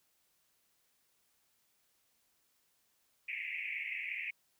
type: band-pass noise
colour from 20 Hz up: pink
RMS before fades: -40 dBFS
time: 3.28-4.31 s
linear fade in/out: 10 ms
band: 2000 to 2600 Hz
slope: 96 dB/octave
effects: white hiss -75 dBFS RMS until 4.59 s